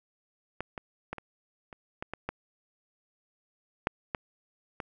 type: clicks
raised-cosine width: 0.5 ms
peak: -18 / -22 / -19 / -25 / -29 / -20 / -20 / -17 / -10 / -15 / -20 dBFS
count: 11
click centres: 0.606 / 0.778 / 1.13 / 1.183 / 1.728 / 2.025 / 2.136 / 2.29 / 3.871 / 4.148 / 4.802 s
effects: none